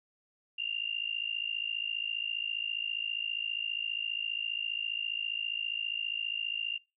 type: tone with amplitude modulation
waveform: sine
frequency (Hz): 2794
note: F7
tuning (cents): 0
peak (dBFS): -28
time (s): 0.58-6.78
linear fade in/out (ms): 10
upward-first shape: sine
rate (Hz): 54.9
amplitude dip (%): 90
effects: noise-tail reverb RT60 0.3 s tail -26 dB re dry